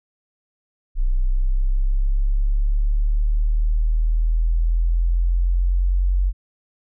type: linear sweep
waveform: sine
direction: up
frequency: 30.87 to 46.25 Hz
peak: -15 dBFS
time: 0.95-6.33 s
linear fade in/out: 50 ms
effects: none